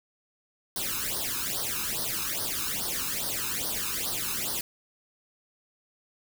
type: noise with flanger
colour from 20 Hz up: white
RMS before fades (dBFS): -31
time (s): 0.76-4.61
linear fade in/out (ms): 2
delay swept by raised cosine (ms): 0.2 to 0.79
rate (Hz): 2.4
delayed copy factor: +0.9
effects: none